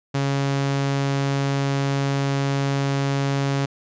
sawtooth tone, 138.59 Hz, C#3, in tune, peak -16 dBFS, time 0.14-3.66 s, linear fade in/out 10 ms, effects resampled to 16000 Hz

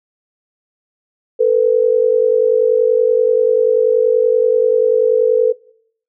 sine tone pair together, 446.9 / 497.3 Hz, A4 / B4, +27 / +12 cents, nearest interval major second, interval 185 cents, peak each -12 dBFS, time 1.39-5.53 s, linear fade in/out 20 ms, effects noise-tail reverb RT60 0.6 s tail -20 dB re dry

